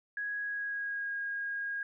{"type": "tone with pitch glide", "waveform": "sine", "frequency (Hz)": [1661.2, 1632.7], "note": ["G#6", "G#6"], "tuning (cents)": [0, -30], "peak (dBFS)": -33, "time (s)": [0.17, 1.83], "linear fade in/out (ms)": 2, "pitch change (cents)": -30, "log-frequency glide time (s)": [0.39, 1.14], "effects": []}